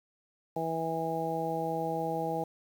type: harmonic tone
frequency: 163.1 Hz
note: E3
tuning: 18 cents flat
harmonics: 1 / 2 / 3 / 4 / 5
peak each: -38 / -38 / -35 / -37 / -34 dBFS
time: 0.56-2.44 s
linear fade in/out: 5 ms
effects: 9-bit